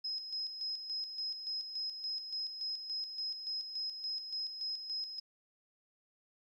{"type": "tone with tremolo", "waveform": "sine", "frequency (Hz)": 5110, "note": "D#8", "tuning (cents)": 45, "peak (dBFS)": -35, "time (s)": [0.04, 5.2], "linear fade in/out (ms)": 10, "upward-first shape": "square", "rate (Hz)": 3.5, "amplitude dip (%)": 55, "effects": ["12-bit"]}